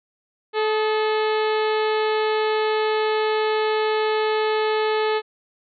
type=harmonic tone with a mistuned harmonic; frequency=433 Hz; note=A4; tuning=28 cents flat; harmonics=1 / 2 / 3 / 4 / 5 / 6 / 7 / 8 / 9 / 10; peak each=-20 / -26 / -30 / -32 / -34 / -36 / -37 / -38 / -39 / -40 dBFS; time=0.53-5.22 s; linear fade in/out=50 ms; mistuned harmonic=3; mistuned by=-46 cents; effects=none